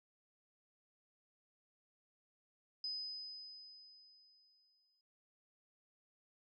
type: tone with exponential decay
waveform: sine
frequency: 5020 Hz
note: D#8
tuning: 15 cents sharp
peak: -38 dBFS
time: 2.84-5.01 s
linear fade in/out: 2 ms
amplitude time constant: 470 ms
effects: none